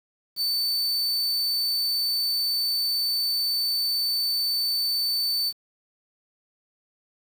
45% pulse tone, 4529 Hz, C#8, 36 cents sharp, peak -22 dBFS, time 0.36-5.53 s, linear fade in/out 50 ms, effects 8-bit

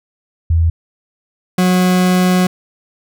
sine / 40% pulse tone pair in turn, 82.5 / 182.45 Hz, E2 / F#3, +2 / -24 cents, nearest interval octave + major second, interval 1374 cents, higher second, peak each -9 dBFS, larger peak neither, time 0.5-0.7 / 1.58-2.47 s, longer second, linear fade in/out 5 ms, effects none

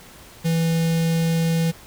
square tone with notch filter, 164.81 Hz, E3, in tune, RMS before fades -20 dBFS, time 0.44-1.72 s, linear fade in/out 20 ms, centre 1100 Hz, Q 0.83, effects pink hiss -45 dBFS RMS until 1.86 s

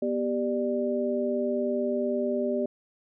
sine tone cluster, 244.1 / 394.4 / 594 Hz, B3 / G4 / D5, -20 / +11 / +20 cents, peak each -29 dBFS, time 0.02-2.66 s, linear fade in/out 5 ms, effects none

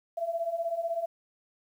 sine beating tone pair, 659.3 / 675.3 Hz, E5 / E5, 0 / +42 cents, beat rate 16 Hz, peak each -34 / -30 dBFS, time 0.17-1.06 s, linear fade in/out 10 ms, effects 10-bit

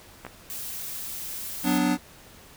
clicks, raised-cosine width 0.5 ms, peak -22 dBFS, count 2, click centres 0.25 / 0.266 s
blue noise, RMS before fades -35 dBFS, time 0.5-1.78 s, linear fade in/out 0 ms
square chord, B minor, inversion second, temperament equal with one note detuned, 185 / 248.4 / 293.7 Hz, F#3 / B3 / D4, 0 / +10 / 0 cents, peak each -28 / -26 / -25 dBFS, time 1.63-1.98 s, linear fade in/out 50 ms
effects pink hiss -50 dBFS RMS until 2.56 s

